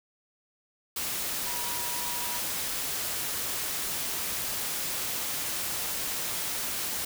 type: tone in noise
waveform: sine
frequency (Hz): 964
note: B5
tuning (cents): -42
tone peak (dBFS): -39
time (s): 1.46-2.39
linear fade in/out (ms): 5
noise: white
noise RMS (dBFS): -32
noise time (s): 0.96-7.05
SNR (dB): -10
effects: none